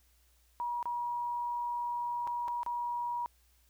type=tone with dropouts; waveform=sine; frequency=959 Hz; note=A#5; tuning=49 cents sharp; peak=-32 dBFS; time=0.6-3.26 s; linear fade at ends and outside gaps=0 ms; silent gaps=0.828-0.856 / 2.271-2.275 / 2.479-2.483 / 2.632-2.663 s; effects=added 60 Hz sine -66 dBFS peak until 3.69 s + white hiss -70 dBFS RMS until 3.69 s